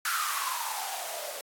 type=noise with band-pass filter sweep; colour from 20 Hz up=violet; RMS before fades=-33 dBFS; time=0.05-1.41 s; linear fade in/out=2 ms; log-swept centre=1400 to 550 Hz; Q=9.1; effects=AAC 64 kbps